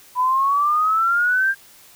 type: exponential sweep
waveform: sine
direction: up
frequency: 987.8 to 1607 Hz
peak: -15 dBFS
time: 0.15-1.55 s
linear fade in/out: 50 ms
effects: white hiss -48 dBFS RMS until 1.95 s